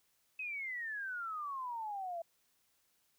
sine exponential sweep, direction down, 2573 to 659.3 Hz, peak -38 dBFS, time 0.39-2.22 s, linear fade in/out 5 ms, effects white hiss -75 dBFS RMS until 3.18 s

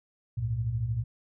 sine tone cluster, 67 / 103.6 / 116.5 Hz, C2 / G#2 / A#2, +42 / -4 / -1 cents, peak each -37 / -35 / -28 dBFS, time 0.37-1.04 s, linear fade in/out 10 ms, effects none

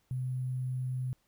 sine tone with sample-and-hold, 127.9 Hz, C3, 39 cents flat, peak -31 dBFS, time 0.11-1.13 s, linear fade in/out 0 ms, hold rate 11025 Hz, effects pink hiss -73 dBFS RMS until 1.27 s

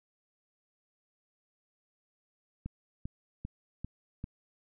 click train, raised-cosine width 5 ms, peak -25 dBFS, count 5, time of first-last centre 2.66-4.241 s, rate 2.53 Hz, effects none

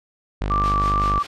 sawtooth tone, 50.1 Hz, G1, 38 cents sharp, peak -18 dBFS, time 0.41-1.19 s, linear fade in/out 0 ms
sine tone with vibrato, 1170 Hz, D6, 7 cents flat, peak -18 dBFS, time 0.5-1.23 s, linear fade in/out 10 ms, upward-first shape sine, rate 2.4 Hz, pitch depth 9 cents each way
white noise with tremolo, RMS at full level -31 dBFS, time 0.63-1.27 s, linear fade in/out 10 ms, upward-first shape sine, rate 5.2 Hz, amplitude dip 85%
effects low-pass 4000 Hz 12 dB/octave

